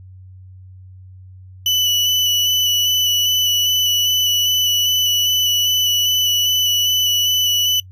35% pulse tone with vibrato, 2971 Hz, F#7, 6 cents sharp, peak -12 dBFS, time 1.66-7.8 s, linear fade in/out 2 ms, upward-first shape square, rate 2.5 Hz, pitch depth 11 cents each way, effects noise-tail reverb RT60 0.1 s tail -25 dB re dry + added 93 Hz sine -37 dBFS peak until 7.91 s

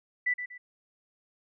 sine tone with echo, 1979 Hz, B6, 3 cents sharp, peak -24 dBFS, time 0.26-0.34 s, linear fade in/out 10 ms, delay 120 ms, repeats 2, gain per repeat -9 dB, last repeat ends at 0.58 s, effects none

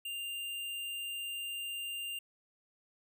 square tone, 2794 Hz, F7, in tune, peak -38 dBFS, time 0.05-2.19 s, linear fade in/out 5 ms, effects none

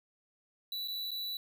square tone with dropouts, 3951 Hz, B7, in tune, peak -36 dBFS, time 0.72-1.37 s, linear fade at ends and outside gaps 2 ms, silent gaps 0.876-0.882 / 1.108-1.115 s, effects none

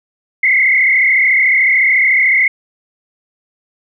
sine tone with frequency modulation, 2100 Hz, C7, 6 cents sharp, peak -8 dBFS, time 0.43-2.48 s, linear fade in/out 5 ms, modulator 33.8 Hz, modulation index 3, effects none

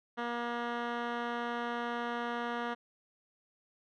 10% pulse tone with low-pass filter, 237.9 Hz, A#3, 35 cents sharp, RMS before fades -36 dBFS, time 0.17-2.75 s, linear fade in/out 20 ms, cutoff 2300 Hz, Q 1.5, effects none

